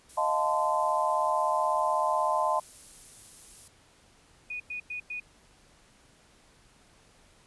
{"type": "noise", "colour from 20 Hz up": "violet", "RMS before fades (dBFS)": -45, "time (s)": [0.09, 3.68], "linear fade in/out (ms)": 5}
{"type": "chord", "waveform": "sine", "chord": "F dominant seventh", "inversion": "third", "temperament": "equal with one note detuned", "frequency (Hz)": [622.3, 698.5, 880, 1030.9], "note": ["Eb5", "F5", "A5", "C6"], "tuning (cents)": [0, 0, 0, -26], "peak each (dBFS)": [-30, -32, -29, -28], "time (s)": [0.17, 2.6], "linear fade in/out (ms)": 10}
{"type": "tone bursts", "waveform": "sine", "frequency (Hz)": 2471, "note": "D#7", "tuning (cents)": -13, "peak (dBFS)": -33, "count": 4, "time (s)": [4.5, 5.2], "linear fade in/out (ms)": 5, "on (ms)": 100, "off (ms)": 100}
{"effects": ["pink hiss -60 dBFS RMS until 7.46 s", "resampled to 24000 Hz"]}